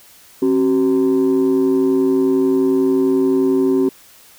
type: tone pair together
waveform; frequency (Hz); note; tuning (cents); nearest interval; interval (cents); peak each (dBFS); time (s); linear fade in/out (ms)
sine; 268.7 / 380; C4 / F#4; +46 / +46; tritone; 600; -13; 0.42-3.89; 5
effects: tanh soft clip ceiling -9 dBFS + white hiss -46 dBFS RMS until 4.38 s